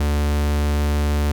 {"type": "tone", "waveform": "45% pulse", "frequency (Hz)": 73.42, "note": "D2", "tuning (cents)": 0, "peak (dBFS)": -17, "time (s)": [0, 1.32], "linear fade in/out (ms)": 5, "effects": []}